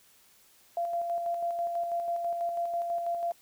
sine tone with tremolo, 687 Hz, F5, 29 cents flat, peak -27 dBFS, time 0.77-3.32 s, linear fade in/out 2 ms, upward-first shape square, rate 6.1 Hz, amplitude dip 35%, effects white hiss -61 dBFS RMS until 3.41 s

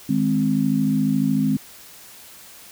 sine chord, Ab major, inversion second, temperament equal, 155.56 / 207.7 / 261.6 Hz, Eb3 / Ab3 / C4, 0 / 0 / 0 cents, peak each -24 / -21 / -20 dBFS, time 0.09-1.57 s, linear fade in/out 5 ms, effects white hiss -44 dBFS RMS until 2.71 s

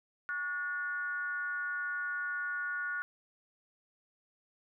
sine tone with frequency modulation, 1449 Hz, F#6, 37 cents flat, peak -33 dBFS, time 0.29-3.02 s, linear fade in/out 0 ms, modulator 320 Hz, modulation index 0.56, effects none

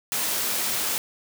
white high-pass noise, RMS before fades -26 dBFS, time 0.12-0.98 s, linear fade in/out 0 ms, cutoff 130 Hz, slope 12 dB/octave, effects none

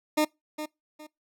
20% pulse tone with echo, 305 Hz, D#4, 34 cents flat, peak -16 dBFS, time 0.17-0.25 s, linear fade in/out 10 ms, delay 410 ms, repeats 2, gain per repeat -11 dB, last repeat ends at 1.07 s, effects noise-tail reverb RT60 0.2 s tail -24 dB re dry

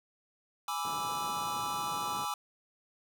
square chord, E dominant seventh, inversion first, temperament equal, 830.6 / 987.8 / 1174.7 / 1318.5 Hz, G#5 / B5 / D6 / E6, 0 / 0 / 0 / 0 cents, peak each -39 / -40 / -38 / -40 dBFS, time 0.68-2.34 s, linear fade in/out 2 ms
pink band-pass noise, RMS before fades -47 dBFS, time 0.85-2.25 s, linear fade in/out 0 ms, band 110 to 1300 Hz, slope 24 dB/octave
effects none

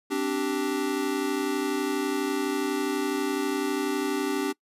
square chord, C suspended second, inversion none, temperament equal with one note detuned, 261.6 / 293.7 / 389.1 Hz, C4 / D4 / G4, 0 / 0 / -13 cents, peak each -33 / -29 / -30 dBFS, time 0.1-4.53 s, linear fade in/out 20 ms, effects noise-tail reverb RT60 0.1 s tail -23 dB re dry + resampled to 32000 Hz

